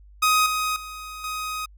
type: tone with level steps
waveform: sawtooth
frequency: 1255 Hz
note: D#6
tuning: 15 cents sharp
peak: -13 / -19 / -31 / -24 dBFS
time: 0.22-1.66 s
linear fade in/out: 10 ms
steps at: 0.46 / 0.76 / 1.24 s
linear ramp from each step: 2 ms
effects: added 50 Hz sine -46 dBFS peak until 1.77 s